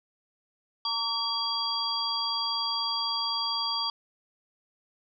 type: tone cluster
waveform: sine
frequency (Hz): 912 / 1142 / 3308 / 4731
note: A#5 / D6 / G#7 / D8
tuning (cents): -38 / -49 / -8 / +12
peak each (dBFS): -35 / -35 / -32 / -30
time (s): 0.85-3.9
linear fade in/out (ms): 2
effects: none